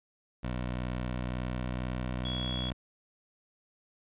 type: tone with pitch glide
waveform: 15% pulse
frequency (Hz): 61.74 to 62.39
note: B1 to B1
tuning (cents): 0 to +18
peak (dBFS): -26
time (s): 0.43-2.73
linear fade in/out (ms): 10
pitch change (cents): +18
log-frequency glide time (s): 0.97-2.03
type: tone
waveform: sine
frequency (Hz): 3350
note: G#7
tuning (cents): +14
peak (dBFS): -35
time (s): 2.25-2.7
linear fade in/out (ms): 2
effects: resampled to 8000 Hz